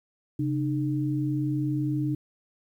sine tone pair together, 134.93 / 302.9 Hz, C#3 / D#4, -46 / -46 cents, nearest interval octave + major second, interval 1400 cents, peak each -27 dBFS, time 0.39-2.15 s, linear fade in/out 5 ms, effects 10-bit

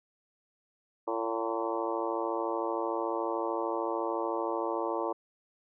harmonic tone with a mistuned harmonic, 113.5 Hz, A#2, 46 cents flat, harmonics 3 / 4 / 5 / 6 / 7 / 8 / 9 / 10, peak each -35 / -36 / -36 / -41 / -41 / -37 / -39 / -41 dBFS, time 1.07-5.13 s, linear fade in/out 10 ms, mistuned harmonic 6, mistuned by +53 cents, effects none

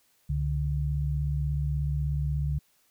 sine tone pair together, 68.4 / 144.93 Hz, C#2 / D3, -23 / -23 cents, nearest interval octave + minor second, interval 1300 cents, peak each -28 dBFS, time 0.29-2.59 s, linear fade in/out 10 ms, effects white hiss -67 dBFS RMS until 2.9 s

